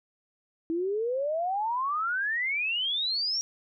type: exponential sweep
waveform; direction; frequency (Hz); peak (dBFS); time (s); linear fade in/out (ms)
sine; up; 320.9 to 5700; -26; 0.7-3.41; 0
effects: none